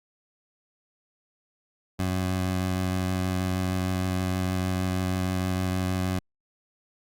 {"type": "tone with vibrato", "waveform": "20% pulse", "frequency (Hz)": 92.5, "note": "F#2", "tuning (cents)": 0, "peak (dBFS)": -20, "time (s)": [1.99, 6.19], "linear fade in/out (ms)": 5, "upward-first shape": "sine", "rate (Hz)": 6.4, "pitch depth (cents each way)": 14, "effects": ["Opus 48 kbps"]}